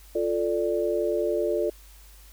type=chord; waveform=sine; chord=D minor; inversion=first; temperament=equal; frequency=349.2 / 440 / 587.3 Hz; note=F4 / A4 / D5; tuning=0 / 0 / 0 cents; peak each=-27 dBFS; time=0.15-1.7 s; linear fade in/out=5 ms; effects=added 50 Hz sine -48 dBFS peak until 2.32 s + white hiss -54 dBFS RMS until 2.32 s